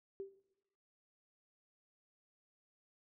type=tone with exponential decay; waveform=sine; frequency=390.6 Hz; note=G4; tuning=6 cents flat; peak=-38 dBFS; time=0.2-0.4 s; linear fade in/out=0 ms; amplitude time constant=43 ms; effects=noise-tail reverb RT60 1.0 s tail -20 dB re dry